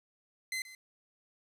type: tone with echo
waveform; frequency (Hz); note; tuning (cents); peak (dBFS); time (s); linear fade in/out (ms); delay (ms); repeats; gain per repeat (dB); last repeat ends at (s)
sawtooth; 2055; C7; -32; -30; 0.52-0.62; 2; 130; 1; -15; 0.75
effects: resampled to 32000 Hz + 11-bit